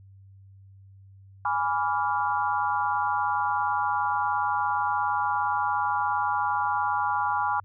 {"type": "chord", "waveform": "sine", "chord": "G# diminished seventh", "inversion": "none", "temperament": "equal with one note detuned", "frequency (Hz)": [830.6, 987.8, 1157.1, 1396.9], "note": ["G#5", "B5", "D6", "F6"], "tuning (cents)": [0, 0, -26, 0], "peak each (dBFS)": [-27, -28, -30, -31], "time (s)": [1.45, 7.6], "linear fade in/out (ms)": 2, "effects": ["added 97 Hz sine -48 dBFS peak until 7.64 s"]}